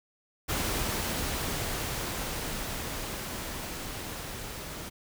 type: noise with level ramp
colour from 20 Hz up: pink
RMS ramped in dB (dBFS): -30 to -40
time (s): 0.48-4.9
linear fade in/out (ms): 20
effects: none